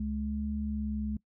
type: tone pair together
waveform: sine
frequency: 70.4 / 212.1 Hz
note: C#2 / G#3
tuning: +27 / +37 cents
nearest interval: octave + perfect fifth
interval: 1910 cents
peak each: -35 / -32 dBFS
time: 0-1.17 s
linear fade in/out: 5 ms
effects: noise-tail reverb RT60 0.1 s tail -21 dB re dry

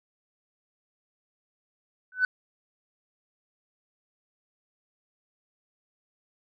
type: tone with exponential growth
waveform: sine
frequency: 1500 Hz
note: F#6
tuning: 23 cents sharp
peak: -14 dBFS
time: 2.12-2.25 s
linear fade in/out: 2 ms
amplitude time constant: 28 ms
effects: tanh soft clip ceiling -16 dBFS

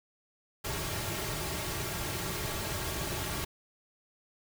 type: noise with comb filter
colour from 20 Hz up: pink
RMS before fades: -35 dBFS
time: 0.64-3.45 s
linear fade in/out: 10 ms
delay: 4 ms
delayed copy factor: -0.6
effects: none

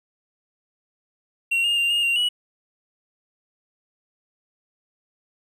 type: tone with pitch steps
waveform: triangle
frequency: 2742 / 2830 / 2783 / 2841 / 2767 / 2924 Hz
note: F7 / F7 / F7 / F7 / F7 / F#7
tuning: -32 / +22 / -7 / +29 / -17 / -21 cents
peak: -17 dBFS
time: 1.51-2.29 s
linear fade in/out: 10 ms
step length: 130 ms
effects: none

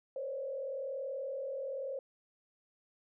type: tone with frequency modulation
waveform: sine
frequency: 540 Hz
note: C#5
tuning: 45 cents flat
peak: -36 dBFS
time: 0.16-1.99 s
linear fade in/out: 2 ms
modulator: 40.9 Hz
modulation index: 0.88
effects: none

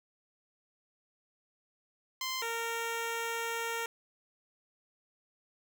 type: tone pair in turn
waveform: 10% pulse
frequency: 1041 / 461.3 Hz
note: C6 / A#4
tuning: -9 / -18 cents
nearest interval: octave + major second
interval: 1409 cents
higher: first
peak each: -25 dBFS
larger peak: neither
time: 2.21-2.42 / 2.42-3.86 s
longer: second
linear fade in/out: 2 ms
effects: none

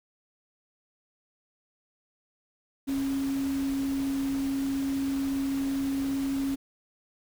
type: tone in noise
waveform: sine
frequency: 272.9 Hz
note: C#4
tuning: 27 cents flat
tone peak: -26 dBFS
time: 2.87-6.56 s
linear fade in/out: 20 ms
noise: pink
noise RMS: -42 dBFS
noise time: 2.87-6.56 s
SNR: +13 dB
effects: none

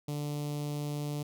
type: tone with notch filter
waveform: sawtooth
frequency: 146.83 Hz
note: D3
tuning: in tune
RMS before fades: -35 dBFS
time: 0.08-1.23 s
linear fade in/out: 5 ms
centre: 1600 Hz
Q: 0.61
effects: none

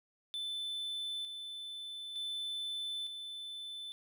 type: tone with tremolo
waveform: triangle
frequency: 3520 Hz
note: A7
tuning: in tune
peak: -35 dBFS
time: 0.34-3.92 s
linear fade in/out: 0 ms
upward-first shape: square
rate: 0.55 Hz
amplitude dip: 45%
effects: none

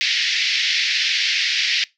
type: band-pass noise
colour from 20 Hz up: pink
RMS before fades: -20 dBFS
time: 0.01-1.84 s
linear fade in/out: 0 ms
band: 1900 to 5400 Hz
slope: 48 dB/octave
effects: noise-tail reverb RT60 0.2 s tail -22 dB re dry

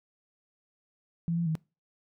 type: tone with pitch steps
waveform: sine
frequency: 168.2 / 170.1 / 158.7 Hz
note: E3 / F3 / D#3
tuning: +35 / -45 / +35 cents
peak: -26 dBFS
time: 1.28-1.553 s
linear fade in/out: 0 ms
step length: 91 ms
effects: noise-tail reverb RT60 0.3 s tail -24 dB re dry

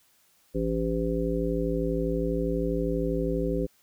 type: harmonic tone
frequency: 56.2 Hz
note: A1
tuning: 37 cents sharp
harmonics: 1 / 3 / 5 / 7 / 9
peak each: -31 / -31 / -31 / -31 / -31 dBFS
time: 0.54-3.67 s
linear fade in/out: 20 ms
effects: white hiss -64 dBFS RMS until 3.82 s

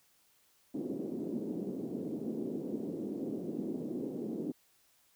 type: band-pass noise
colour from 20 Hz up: pink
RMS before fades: -38 dBFS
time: 0.74-4.52 s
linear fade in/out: 5 ms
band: 220 to 380 Hz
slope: 24 dB/octave
effects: white hiss -69 dBFS RMS until 5.15 s

